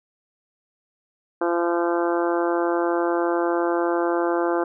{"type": "harmonic tone", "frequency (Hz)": 171.6, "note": "F3", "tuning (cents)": -30, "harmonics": [2, 3, 4, 5, 6, 7, 8, 9], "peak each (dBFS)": [-22, -26, -28, -30, -32, -33, -34, -35], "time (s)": [1.41, 4.64], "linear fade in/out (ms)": 5, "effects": []}